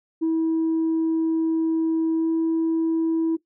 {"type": "tone with pitch glide", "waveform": "sine", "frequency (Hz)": [324, 326.1], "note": ["E4", "E4"], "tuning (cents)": [-30, -19], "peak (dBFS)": -17, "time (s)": [0.21, 3.37], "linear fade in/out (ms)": 20, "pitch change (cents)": 11, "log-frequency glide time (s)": [2.15, 2.29], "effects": ["noise-tail reverb RT60 0.1 s tail -17 dB re dry", "tanh soft clip ceiling -17 dBFS"]}